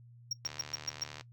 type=tone bursts; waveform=triangle; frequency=5588 Hz; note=F8; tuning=in tune; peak=-30 dBFS; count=6; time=0.31-1.036 s; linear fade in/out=5 ms; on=21 ms; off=120 ms
type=click train; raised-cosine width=0.2 ms; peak=-26 dBFS; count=58; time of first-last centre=0.45-1.21 s; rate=75 Hz
effects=noise-tail reverb RT60 0.1 s tail -19 dB re dry + added 119 Hz sine -53 dBFS peak until 1.32 s